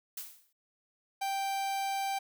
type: noise with exponential decay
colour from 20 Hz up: blue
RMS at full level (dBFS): -37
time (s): 0.17-0.53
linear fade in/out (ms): 5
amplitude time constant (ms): 77
type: tone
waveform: 45% pulse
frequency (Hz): 784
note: G5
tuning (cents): 0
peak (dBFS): -31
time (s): 1.21-2.19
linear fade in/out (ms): 10
effects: none